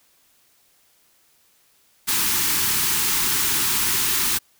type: band-stop noise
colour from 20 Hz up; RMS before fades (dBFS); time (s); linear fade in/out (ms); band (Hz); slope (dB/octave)
white; -21; 2.07-4.39; 20; 430 to 830; 96
effects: white hiss -60 dBFS RMS until 4.59 s